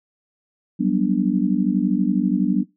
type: chord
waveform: sine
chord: G major seventh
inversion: third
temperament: just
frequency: 183.75 / 196 / 245 / 294 Hz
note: F#3 / G3 / B3 / D4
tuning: -12 / 0 / -14 / +2 cents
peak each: -22 dBFS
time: 0.79-2.64 s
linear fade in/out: 20 ms
effects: noise-tail reverb RT60 0.2 s tail -18 dB re dry